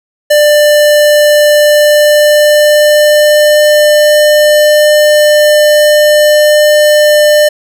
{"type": "tone with pitch glide", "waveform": "square", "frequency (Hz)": [594, 599.9], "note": ["D5", "D5"], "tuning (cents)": [20, 37], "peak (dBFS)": -4, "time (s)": [0.3, 7.49], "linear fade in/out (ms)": 10, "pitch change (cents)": 17, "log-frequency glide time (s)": [1.56, 3.74], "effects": []}